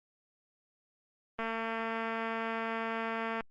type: click train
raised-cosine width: 0.5 ms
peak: -21 dBFS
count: 457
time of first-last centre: 1.39-3.408 s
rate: 226 Hz
effects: Opus 24 kbps